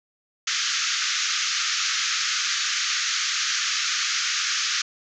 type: band-pass noise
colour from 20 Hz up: white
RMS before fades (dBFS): -25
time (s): 0.47-4.82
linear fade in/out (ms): 5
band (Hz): 1200 to 6800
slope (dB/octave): 96
effects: none